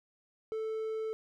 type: tone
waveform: triangle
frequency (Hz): 440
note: A4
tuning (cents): 0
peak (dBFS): -31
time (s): 0.52-1.13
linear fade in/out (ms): 0
effects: none